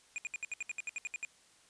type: tone bursts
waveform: square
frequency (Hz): 2450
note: D#7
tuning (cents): -27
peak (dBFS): -36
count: 13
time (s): 0.16-1.249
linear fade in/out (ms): 0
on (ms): 21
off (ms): 68
effects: white hiss -64 dBFS RMS until 1.69 s + resampled to 22050 Hz